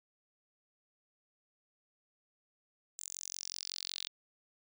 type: tone with high-pass filter sweep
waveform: sawtooth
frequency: 45.41 Hz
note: F#1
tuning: 32 cents flat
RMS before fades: -43 dBFS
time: 2.98-4.08 s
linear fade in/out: 10 ms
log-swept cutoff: 7500 to 3700 Hz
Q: 4.6
effects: none